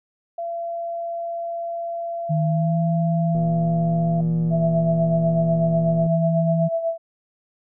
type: tone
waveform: sine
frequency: 679 Hz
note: F5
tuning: 49 cents flat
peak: -25 dBFS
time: 0.38-4.21 s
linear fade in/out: 5 ms
type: tone with pitch glide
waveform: sine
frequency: 156.2 to 164.25 Hz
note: D#3 to E3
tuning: +7 to -6 cents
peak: -18 dBFS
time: 2.29-6.69 s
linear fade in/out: 20 ms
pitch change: +87 cents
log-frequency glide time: 2.44-2.78 s
type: click train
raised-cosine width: 2 ms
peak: -23 dBFS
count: 324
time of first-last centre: 3.35-6.064 s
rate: 119 Hz
type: tone with tremolo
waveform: sine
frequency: 663 Hz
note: E5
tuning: 10 cents sharp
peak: -18 dBFS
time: 4.5-6.98 s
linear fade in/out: 50 ms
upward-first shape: sine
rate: 8.1 Hz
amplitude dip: 60%
effects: none